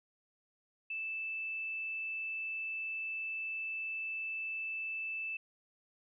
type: tone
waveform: sine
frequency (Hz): 2637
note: E7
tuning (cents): 0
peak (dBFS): -36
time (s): 0.9-5.37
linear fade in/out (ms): 5
effects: none